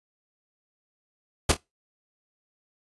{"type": "noise with echo", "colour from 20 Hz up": "pink", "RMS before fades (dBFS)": -18, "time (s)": [1.49, 1.52], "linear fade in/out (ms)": 5, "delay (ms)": 25, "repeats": 2, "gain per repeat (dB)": -11, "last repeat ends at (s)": 1.57, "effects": ["noise-tail reverb RT60 0.2 s tail -22 dB re dry", "resampled to 24000 Hz"]}